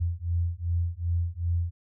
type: beating tone pair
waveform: sine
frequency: 84.5 / 87.1 Hz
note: E2 / F2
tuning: +43 / -4 cents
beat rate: 2.6 Hz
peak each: -28 dBFS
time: 0-1.71 s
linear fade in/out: 20 ms
effects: none